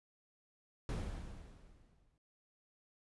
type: noise with exponential decay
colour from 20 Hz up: brown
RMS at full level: -36 dBFS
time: 0.89-2.18 s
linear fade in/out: 1 ms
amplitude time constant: 280 ms
effects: resampled to 24000 Hz